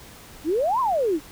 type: exponential two-way sweep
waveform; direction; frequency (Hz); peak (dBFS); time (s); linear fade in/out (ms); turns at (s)
sine; up then down; 283.7 to 1089 to 283.7; -19; 0.44-1.2; 50; 0.8
effects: pink hiss -45 dBFS RMS until 1.31 s